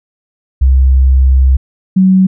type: tone pair in turn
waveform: sine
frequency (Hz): 65.7 / 188.2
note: C2 / F#3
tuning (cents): +8 / +30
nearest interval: octave + tritone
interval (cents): 1822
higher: second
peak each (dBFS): -4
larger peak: neither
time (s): 0.61-1.57 / 1.96-2.27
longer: first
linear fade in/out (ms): 10
effects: none